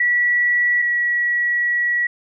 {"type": "tone pair in turn", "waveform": "sine", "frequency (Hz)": [1942, 1928.6], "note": ["B6", "B6"], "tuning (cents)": [-30, -42], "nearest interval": "unison", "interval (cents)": 12, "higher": "first", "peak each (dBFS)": [-14, -16], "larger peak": "first", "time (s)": [[0, 0.82], [0.82, 2.07]], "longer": "second", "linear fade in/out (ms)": 5, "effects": []}